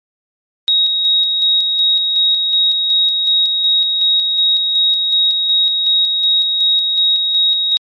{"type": "tone with tremolo", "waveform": "sine", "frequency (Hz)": 3783, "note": "A#7", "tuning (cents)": 25, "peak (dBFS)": -8, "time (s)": [0.68, 7.77], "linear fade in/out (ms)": 0, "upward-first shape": "square", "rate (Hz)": 2.7, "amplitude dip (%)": 40, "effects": ["tanh soft clip ceiling -6 dBFS", "MP3 48 kbps"]}